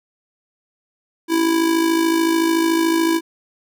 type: tone with amplitude modulation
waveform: square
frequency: 329.6 Hz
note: E4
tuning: in tune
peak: -13 dBFS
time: 1.28-3.21 s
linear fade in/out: 50 ms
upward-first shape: sine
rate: 53.7 Hz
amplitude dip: 55%
effects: none